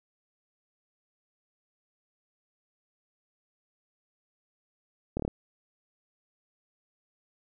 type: slowing click train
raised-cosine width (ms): 2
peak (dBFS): -17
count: 5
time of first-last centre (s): 5.17-5.279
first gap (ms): 26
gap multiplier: 1.03
effects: none